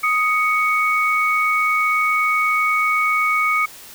sine tone pair together, 1248.5 / 2228 Hz, D#6 / C#7, +6 / +8 cents, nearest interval minor seventh, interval 1002 cents, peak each -18 dBFS, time 0.03-3.66 s, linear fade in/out 10 ms, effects white hiss -40 dBFS RMS until 3.94 s

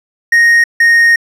triangle tone pair in turn, 1864.7 / 1858 Hz, A#6 / A#6, 0 / -6 cents, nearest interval unison, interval 6 cents, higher first, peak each -3 dBFS, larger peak neither, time 0.32-0.64 / 0.8-1.16 s, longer second, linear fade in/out 5 ms, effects resampled to 32000 Hz

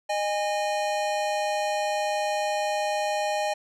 square tone pair together, 613.7 / 820 Hz, D#5 / G#5, -24 / -22 cents, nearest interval perfect fourth, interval 502 cents, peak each -28 dBFS, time 0.09-3.54 s, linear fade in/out 10 ms, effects low-pass 8000 Hz 12 dB/octave

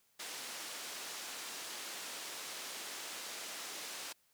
white band-pass noise, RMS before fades -45 dBFS, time 0.19-4.13 s, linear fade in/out 10 ms, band 290 to 7500 Hz, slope 12 dB/octave, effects white hiss -73 dBFS RMS until 4.33 s

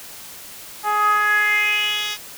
10% pulse tone with band-pass filter sweep, 418.8 Hz, G#4, 15 cents sharp, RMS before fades -19 dBFS, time 0.83-2.18 s, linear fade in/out 50 ms, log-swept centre 950 to 4200 Hz, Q 5, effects white hiss -38 dBFS RMS until 2.37 s

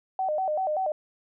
sine tone with vibrato, 680 Hz, F5, 46 cents flat, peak -24 dBFS, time 0.19-0.92 s, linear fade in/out 2 ms, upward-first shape square, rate 5.2 Hz, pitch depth 190 cents each way, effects none

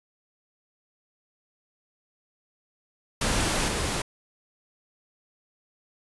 pink noise with level steps, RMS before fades -25 / -28 dBFS, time 3.21-4.02 s, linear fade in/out 5 ms, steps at 3.68 s, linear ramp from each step 2 ms, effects resampled to 24000 Hz

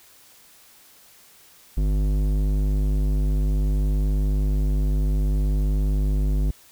square tone with low-pass filter, 50.3 Hz, G1, 45 cents sharp, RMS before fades -21 dBFS, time 1.77-6.51 s, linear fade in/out 5 ms, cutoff 290 Hz, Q 0.67, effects white hiss -52 dBFS RMS until 6.71 s

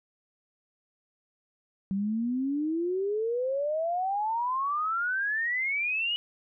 sine exponential sweep, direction up, 190.3 to 2944 Hz, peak -26 dBFS, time 1.91-6.16 s, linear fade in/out 0 ms, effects none

